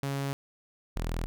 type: tone pair in turn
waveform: sawtooth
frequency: 138.59 / 41.2 Hz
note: C#3 / E1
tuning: 0 / 0 cents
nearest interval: octave + major sixth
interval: 2100 cents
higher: first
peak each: -26 dBFS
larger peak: neither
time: 0.03-0.33 / 0.96-1.26 s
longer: neither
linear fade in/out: 0 ms
effects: none